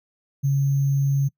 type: tone with sample-and-hold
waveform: sine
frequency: 138.59 Hz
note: C#3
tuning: in tune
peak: -17 dBFS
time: 0.43-1.29 s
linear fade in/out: 20 ms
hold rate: 6300 Hz
effects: noise-tail reverb RT60 0.1 s tail -23 dB re dry